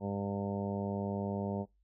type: harmonic tone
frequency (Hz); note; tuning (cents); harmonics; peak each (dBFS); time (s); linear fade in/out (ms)
100; G2; +35; 1 / 2 / 3 / 4 / 5 / 6 / 7 / 8 / 9; -40 / -36 / -47 / -42 / -43 / -43 / -46 / -53 / -46; 0-1.66; 50
effects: noise-tail reverb RT60 0.2 s tail -23 dB re dry + added 50 Hz sine -68 dBFS peak until 1.83 s